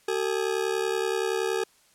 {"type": "ring-modulated tone", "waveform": "40% pulse", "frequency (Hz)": 415.3, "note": "G#4", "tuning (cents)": 0, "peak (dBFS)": -21, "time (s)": [0.08, 1.64], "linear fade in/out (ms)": 5, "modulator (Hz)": 35.3, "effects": ["white hiss -61 dBFS RMS until 1.94 s", "low-pass 11000 Hz 12 dB/octave"]}